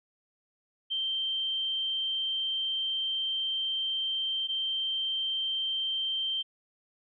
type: tone pair in turn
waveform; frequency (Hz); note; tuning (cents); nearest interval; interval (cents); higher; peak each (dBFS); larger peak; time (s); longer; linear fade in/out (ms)
sine; 3136 / 3136; G7 / G7; 0 / 0; unison; 0; neither; -28; neither; 0.9-4.48 / 4.48-6.43; first; 20
effects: none